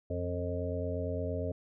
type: harmonic tone with a mistuned harmonic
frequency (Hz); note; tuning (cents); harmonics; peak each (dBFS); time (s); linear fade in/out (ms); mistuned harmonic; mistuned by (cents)
88.7; F2; +27; 1 / 2 / 3 / 5 / 6 / 7; -35 / -45 / -40 / -39 / -40 / -39; 0.1-1.52; 5; 2; -81
effects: none